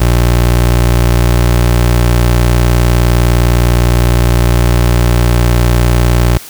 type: tone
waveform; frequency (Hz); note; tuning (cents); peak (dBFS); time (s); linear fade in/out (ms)
25% pulse; 59.7; A#1; +42; -3; 0-6.38; 10
effects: white hiss -31 dBFS RMS until 6.49 s